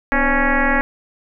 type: tone with frequency modulation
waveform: sine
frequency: 840 Hz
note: G#5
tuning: 19 cents sharp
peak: -13 dBFS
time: 0.12-0.81 s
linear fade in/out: 0 ms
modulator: 273 Hz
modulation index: 4.5
effects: none